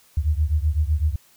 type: beating tone pair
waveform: sine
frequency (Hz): 73.42 / 81.32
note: D2 / E2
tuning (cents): 0 / -23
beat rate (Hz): 7.9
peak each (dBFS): -20 / -22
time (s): 0.17-1.16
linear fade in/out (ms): 5
effects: white hiss -56 dBFS RMS until 1.36 s